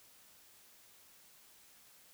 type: silence
effects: white hiss -62 dBFS RMS until 2.13 s